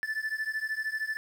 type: beating tone pair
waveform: triangle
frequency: 1747 / 1760 Hz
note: A6 / A6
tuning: -13 / 0 cents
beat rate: 13 Hz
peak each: -31 / -32 dBFS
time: 0.03-1.17 s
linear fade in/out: 0 ms
effects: 9-bit